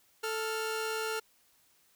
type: tone pair together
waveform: sawtooth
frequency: 440.4 / 1398.2 Hz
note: A4 / F6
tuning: +2 / +2 cents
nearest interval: octave + minor sixth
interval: 2000 cents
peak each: -30 / -33 dBFS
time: 0.23-1.2 s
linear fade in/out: 10 ms
effects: white hiss -67 dBFS RMS until 1.95 s